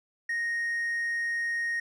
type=tone with hard clipping; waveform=sine; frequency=1864.7 Hz; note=A#6; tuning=in tune; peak=-28 dBFS; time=0.29-1.8 s; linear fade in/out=5 ms; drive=2 dB; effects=none